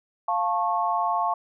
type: chord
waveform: sine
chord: F augmented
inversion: none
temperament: equal with one note detuned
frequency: 698.5 / 880 / 1094.7 Hz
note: F5 / A5 / C#6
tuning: 0 / 0 / -22 cents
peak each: -26 dBFS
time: 0.28-1.34 s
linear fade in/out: 5 ms
effects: none